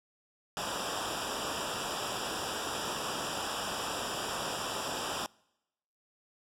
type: noise with comb filter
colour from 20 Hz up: pink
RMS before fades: -35 dBFS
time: 0.57-5.26 s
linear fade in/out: 0 ms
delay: 0.47 ms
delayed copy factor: -1
effects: noise-tail reverb RT60 0.9 s tail -26 dB re dry + low-pass 9000 Hz 12 dB/octave